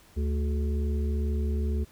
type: harmonic tone with a mistuned harmonic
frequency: 73.3 Hz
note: D2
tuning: 3 cents flat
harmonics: 1 / 3 / 5 / 6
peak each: -25 / -35 / -39 / -41 dBFS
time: 0.16-1.85 s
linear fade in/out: 20 ms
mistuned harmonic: 6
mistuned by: -44 cents
effects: pink hiss -57 dBFS RMS until 1.91 s